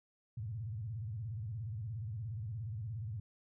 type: tone with vibrato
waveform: sine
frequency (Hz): 109.4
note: A2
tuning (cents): -9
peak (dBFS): -38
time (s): 0.37-3.2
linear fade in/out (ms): 5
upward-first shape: square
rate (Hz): 17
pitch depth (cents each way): 180
effects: none